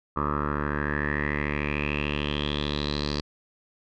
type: tone with low-pass filter sweep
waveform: 10% pulse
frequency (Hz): 73.42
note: D2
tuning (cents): 0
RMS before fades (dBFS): -28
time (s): 0.16-3.21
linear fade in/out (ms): 10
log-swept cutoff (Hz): 1200 to 4600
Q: 7.3
effects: none